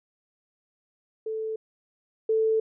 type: tone pair in turn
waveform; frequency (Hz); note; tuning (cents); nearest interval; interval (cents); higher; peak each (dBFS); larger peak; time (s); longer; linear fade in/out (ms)
sine; 439.7 / 441.6; A4 / A4; -1 / +6; unison; 7; second; -28 / -20; second; 1.26-1.56 / 2.29-2.6; second; 5
effects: none